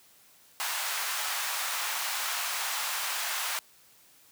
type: high-pass noise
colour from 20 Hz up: pink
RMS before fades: -32 dBFS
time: 0.6-3.59 s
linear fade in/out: 0 ms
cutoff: 850 Hz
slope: 24 dB/octave
effects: white hiss -59 dBFS RMS until 4.31 s + high-pass 60 Hz 12 dB/octave